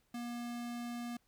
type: tone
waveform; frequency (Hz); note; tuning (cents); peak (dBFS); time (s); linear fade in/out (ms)
square; 238.9; A#3; +43; -40; 0.14-1.17; 5
effects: pink hiss -75 dBFS RMS until 1.27 s